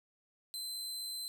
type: tone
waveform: sawtooth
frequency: 4074 Hz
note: C8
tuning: 47 cents flat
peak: -36 dBFS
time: 0.54-1.28 s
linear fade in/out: 0 ms
effects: none